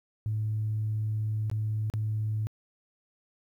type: tone with dropouts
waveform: sine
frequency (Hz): 108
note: A2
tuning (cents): -32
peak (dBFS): -26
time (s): 0.26-2.47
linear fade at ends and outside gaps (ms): 0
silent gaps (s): 1.499-1.514 / 1.9-1.938
effects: tanh soft clip ceiling -22 dBFS + 11-bit